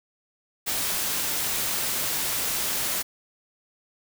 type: noise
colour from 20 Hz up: white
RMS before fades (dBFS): -27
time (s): 0.66-3.03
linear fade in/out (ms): 20
effects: none